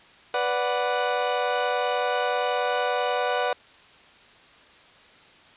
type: chord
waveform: 30% pulse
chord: B minor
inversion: none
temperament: equal with one note detuned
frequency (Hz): 493.9 / 584.3 / 740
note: B4 / D5 / F#5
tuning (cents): 0 / -9 / 0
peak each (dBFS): -24 / -26 / -24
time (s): 0.34-3.53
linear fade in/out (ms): 2
effects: white hiss -52 dBFS RMS until 5.56 s + resampled to 8000 Hz